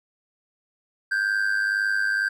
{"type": "tone with amplitude modulation", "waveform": "triangle", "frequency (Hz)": 1568, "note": "G6", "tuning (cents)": 0, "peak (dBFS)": -16, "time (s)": [1.11, 2.29], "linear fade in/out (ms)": 10, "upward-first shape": "sine", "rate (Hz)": 102, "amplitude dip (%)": 70, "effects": []}